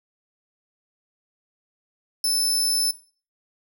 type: tone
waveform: 25% pulse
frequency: 5270 Hz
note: E8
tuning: 1 cent flat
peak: -15 dBFS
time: 2.24-2.91 s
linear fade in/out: 2 ms
effects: noise-tail reverb RT60 0.4 s tail -18 dB re dry